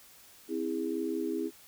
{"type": "chord", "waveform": "sine", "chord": "C augmented", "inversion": "none", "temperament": "just", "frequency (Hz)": [261.6, 327, 408.8], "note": ["C4", "E4", "G#4"], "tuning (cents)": [0, -14, -27], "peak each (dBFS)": [-36, -33, -35], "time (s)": [0.48, 1.51], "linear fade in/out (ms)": 50, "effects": ["white hiss -56 dBFS RMS until 1.67 s"]}